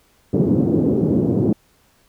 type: band-pass noise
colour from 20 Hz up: white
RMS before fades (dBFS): -17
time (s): 0.33-1.53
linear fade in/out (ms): 5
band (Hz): 110 to 360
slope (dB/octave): 24
effects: pink hiss -58 dBFS RMS until 2.08 s